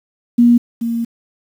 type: tone pair in turn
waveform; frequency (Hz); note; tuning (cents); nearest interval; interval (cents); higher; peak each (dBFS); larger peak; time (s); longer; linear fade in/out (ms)
sine; 238.6 / 232.2; A#3 / A#3; +41 / -7; unison; 48; first; -6 / -16; first; 0.38-0.58 / 0.81-1.05; second; 10
effects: 7-bit

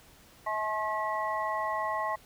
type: tone cluster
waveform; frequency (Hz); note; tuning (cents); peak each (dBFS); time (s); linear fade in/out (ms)
sine; 642 / 857 / 1075 / 1942; E5 / A5 / C6 / B6; -46 / -46 / +47 / -30; -35 / -34 / -32 / -38; 0.46-2.16; 10
effects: pink hiss -57 dBFS RMS until 2.25 s

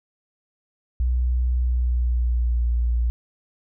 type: tone with pitch glide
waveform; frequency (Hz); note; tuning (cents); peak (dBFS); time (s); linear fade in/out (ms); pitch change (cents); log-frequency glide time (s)
sine; 61.74 to 59.16; B1 to A#1; 0 to +26; -18; 1-3.1; 0; -74; 1.58-2.66
effects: none

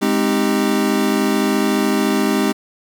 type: chord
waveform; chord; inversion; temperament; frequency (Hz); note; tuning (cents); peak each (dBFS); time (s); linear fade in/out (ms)
square; Ab major seventh; none; equal; 207.7 / 261.6 / 311.1 / 392; Ab3 / C4 / Eb4 / G4; 0 / 0 / 0 / 0; -20 / -21 / -22 / -22; 0.01-2.53; 20
effects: none

